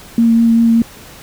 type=tone with vibrato; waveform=sine; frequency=230 Hz; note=A#3; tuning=23 cents flat; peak=-7 dBFS; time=0.18-0.82 s; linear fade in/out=2 ms; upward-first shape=sine; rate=5.1 Hz; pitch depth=12 cents each way; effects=pink hiss -37 dBFS RMS until 1.22 s